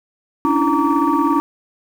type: tone cluster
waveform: sine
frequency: 278.8 / 296.1 / 331.2 / 926 / 1148 Hz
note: C#4 / D4 / E4 / A#5 / D6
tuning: +10 / +14 / +8 / -12 / -40 cents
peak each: -19 dBFS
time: 0.45-1.4 s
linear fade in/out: 0 ms
effects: tanh soft clip ceiling -6 dBFS + 7-bit